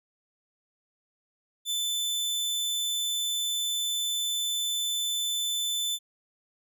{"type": "tone", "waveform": "sawtooth", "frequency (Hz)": 3520, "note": "A7", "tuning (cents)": 0, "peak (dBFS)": -24, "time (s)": [1.65, 5.99], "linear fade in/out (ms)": 50, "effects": []}